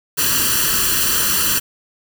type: noise with comb filter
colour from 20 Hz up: white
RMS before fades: -17 dBFS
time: 0.17-1.6 s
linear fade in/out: 20 ms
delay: 0.68 ms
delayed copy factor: +0.85
effects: none